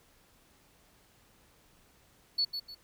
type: tone with echo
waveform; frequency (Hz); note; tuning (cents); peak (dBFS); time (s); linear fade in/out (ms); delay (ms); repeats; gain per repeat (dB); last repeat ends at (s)
triangle; 4425; C#8; -4; -22; 2.38-2.45; 10; 150; 2; -10; 2.75
effects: tanh soft clip ceiling -24 dBFS + pink hiss -64 dBFS RMS until 2.83 s